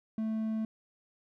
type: tone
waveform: triangle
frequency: 220 Hz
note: A3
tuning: in tune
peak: -28 dBFS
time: 0.18-0.65 s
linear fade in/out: 2 ms
effects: none